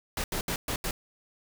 pink noise bursts at uneven times, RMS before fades -31 dBFS, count 5, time 0.17-0.24 / 0.32-0.41 / 0.48-0.56 / 0.68-0.76 / 0.84-0.91 s, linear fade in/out 2 ms, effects none

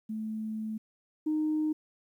sine tone pair in turn, 218 / 308.3 Hz, A3 / D#4, -16 / -16 cents, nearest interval tritone, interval 600 cents, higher second, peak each -32 / -25 dBFS, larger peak second, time 0.09-0.78 / 1.26-1.73 s, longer first, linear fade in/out 10 ms, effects tanh soft clip ceiling -22 dBFS + 11-bit

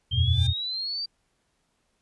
sine chord, E suspended second, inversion none, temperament equal with one note detuned, 82.41 / 92.5 / 121.49 Hz, E2 / F#2 / B2, 0 / 0 / -28 cents, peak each -24 dBFS, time 0.11-0.54 s, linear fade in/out 50 ms
sine exponential sweep, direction up, 3136 to 4699 Hz, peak -28 dBFS, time 0.11-1.06 s, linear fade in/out 10 ms
5% pulse tone with exponential growth, 803 Hz, G5, 41 cents sharp, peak -27 dBFS, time 0.17-0.47 s, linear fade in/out 5 ms, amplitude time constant 64 ms
effects pink hiss -72 dBFS RMS until 2.01 s + resampled to 24000 Hz

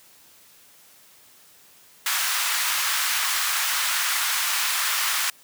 pink high-pass noise, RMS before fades -24 dBFS, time 2.06-5.3 s, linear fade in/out 2 ms, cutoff 1100 Hz, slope 24 dB/octave, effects white hiss -53 dBFS RMS until 5.43 s + high-pass 80 Hz 12 dB/octave

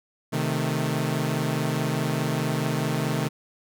sawtooth chord, A diminished, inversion first, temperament equal, 130.81 / 155.56 / 220 Hz, C3 / Eb3 / A3, 0 / 0 / 0 cents, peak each -24 / -23 / -26 dBFS, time 0.32-3.29 s, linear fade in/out 20 ms, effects none

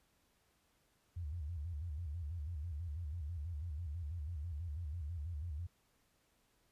sine tone with vibrato, 79.7 Hz, D#2, 42 cents sharp, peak -39 dBFS, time 1.16-5.67 s, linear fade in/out 10 ms, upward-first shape square, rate 6.1 Hz, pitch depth 150 cents each way, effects pink hiss -75 dBFS RMS until 6.71 s + resampled to 32000 Hz

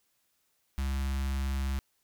square tone with notch filter, 67.4 Hz, C#2, 48 cents flat, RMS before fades -31 dBFS, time 0.78-1.79 s, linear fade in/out 0 ms, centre 470 Hz, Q 0.6, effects white hiss -74 dBFS RMS until 2.03 s

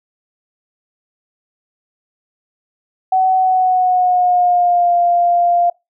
sine tone with pitch glide, 752 to 697.6 Hz, F#5 to F5, +28 to -2 cents, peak -10 dBFS, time 3.12-5.7 s, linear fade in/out 5 ms, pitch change -130 cents, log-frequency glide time 3.34-4.95 s, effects noise-tail reverb RT60 0.2 s tail -24 dB re dry

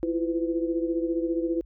sine tone cluster, 330.8 / 345.6 / 504 Hz, E4 / F4 / B4, +6 / -18 / +35 cents, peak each -26 / -30 / -32 dBFS, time 0.03-1.61 s, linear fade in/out 0 ms, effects added 50 Hz sine -47 dBFS peak until 1.65 s

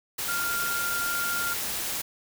sine tone in noise, 1396.9 Hz, F6, in tune, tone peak -28 dBFS, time 0.28-1.54 s, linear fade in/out 10 ms, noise white, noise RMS -31 dBFS, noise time 0.18-2.02 s, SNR 0 dB, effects none

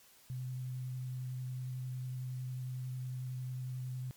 sine tone with vibrato, 127.6 Hz, C3, 43 cents flat, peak -37 dBFS, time 0.3-4.11 s, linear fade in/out 0 ms, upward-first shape sine, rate 11 Hz, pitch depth 12 cents each way, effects white hiss -62 dBFS RMS until 4.16 s + MP3 96 kbps

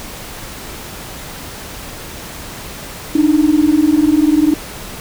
sine tone pair together, 293.7 / 313.9 Hz, D4 / D#4, 0 / +15 cents, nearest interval minor second, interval 115 cents, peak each -11 dBFS, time 3.15-4.54 s, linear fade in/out 5 ms, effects tanh soft clip ceiling -2 dBFS + pink hiss -30 dBFS RMS until 5 s

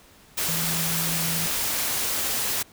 sine tone in noise, 164.81 Hz, E3, in tune, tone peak -30 dBFS, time 0.48-1.47 s, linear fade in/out 10 ms, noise white, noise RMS -26 dBFS, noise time 0.37-2.63 s, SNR -7 dB, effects pink hiss -53 dBFS RMS until 2.72 s

